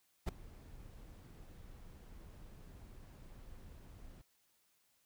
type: noise with ADSR envelope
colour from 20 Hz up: brown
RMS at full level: -30 dBFS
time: 0.26-4.22 s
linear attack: 28 ms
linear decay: 3 ms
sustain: -24 dB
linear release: 10 ms
effects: white hiss -75 dBFS RMS until 5.05 s